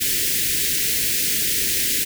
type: band-stop noise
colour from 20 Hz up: white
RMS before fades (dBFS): -21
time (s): 0-2.05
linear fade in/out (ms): 20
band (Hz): 480 to 1700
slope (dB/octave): 48
effects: none